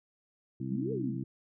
harmonic tone, 65.41 Hz, C2, in tune, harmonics 2 / 3 / 4 / 5, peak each -37 / -39 / -40 / -41 dBFS, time 0.6-1.24 s, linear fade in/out 5 ms
sine exponential two-way sweep, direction up then down, 167.8 to 470 to 167.8 Hz, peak -33 dBFS, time 0.7-1.17 s, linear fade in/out 20 ms, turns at 0.92 s
effects none

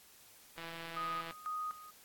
click train, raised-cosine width 0.3 ms, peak -29 dBFS, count 122, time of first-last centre 0.58-1.309 s, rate 166 Hz
sine tone with tremolo, 1244.5 Hz, D#6, in tune, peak -36 dBFS, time 0.96-1.91 s, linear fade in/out 10 ms, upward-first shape square, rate 2 Hz, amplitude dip 80%
effects white hiss -60 dBFS RMS until 2.04 s + AAC 64 kbps

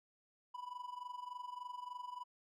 triangle tone with amplitude modulation, 987.8 Hz, B5, in tune, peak -39 dBFS, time 0.54-2.24 s, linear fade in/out 10 ms, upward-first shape sine, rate 23.4 Hz, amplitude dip 80%, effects none

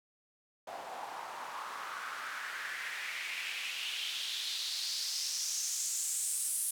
white noise with band-pass filter sweep, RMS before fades -38 dBFS, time 0.67-6.71 s, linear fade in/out 5 ms, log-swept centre 700 to 10000 Hz, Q 3.4, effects none

